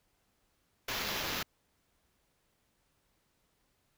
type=noise with sample-and-hold; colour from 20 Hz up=white; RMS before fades=-36 dBFS; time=0.88-1.43 s; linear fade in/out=5 ms; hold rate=8820 Hz; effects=pink hiss -75 dBFS RMS until 3.97 s